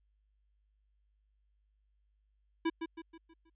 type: tone with echo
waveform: square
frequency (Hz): 328.6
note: E4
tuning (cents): -5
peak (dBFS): -29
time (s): 2.65-2.7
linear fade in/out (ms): 10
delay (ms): 160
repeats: 5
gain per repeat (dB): -7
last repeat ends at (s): 3.5
effects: added 51 Hz sine -70 dBFS peak until 3.55 s + resampled to 8000 Hz